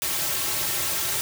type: noise with comb filter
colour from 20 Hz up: white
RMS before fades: -26 dBFS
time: 0.02-1.21 s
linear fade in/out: 0 ms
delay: 4.1 ms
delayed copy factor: -0.85
effects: none